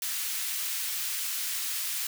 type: high-pass noise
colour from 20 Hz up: white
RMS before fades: -32 dBFS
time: 0.02-2.07 s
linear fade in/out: 2 ms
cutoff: 1700 Hz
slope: 12 dB/octave
effects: none